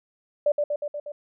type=tone with echo; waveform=sine; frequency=587.3 Hz; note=D5; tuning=in tune; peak=-17 dBFS; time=0.46-0.52 s; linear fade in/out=5 ms; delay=120 ms; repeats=5; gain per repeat=-3 dB; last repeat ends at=1.12 s; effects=none